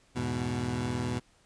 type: chord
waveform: 20% pulse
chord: E major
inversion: none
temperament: equal with one note detuned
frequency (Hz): 82.41 / 104.85 / 123.47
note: E2 / G#2 / B2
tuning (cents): 0 / +17 / 0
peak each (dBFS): -33 / -32 / -27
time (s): 0.15-1.2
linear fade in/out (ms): 20
effects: pink hiss -64 dBFS RMS until 1.45 s + resampled to 22050 Hz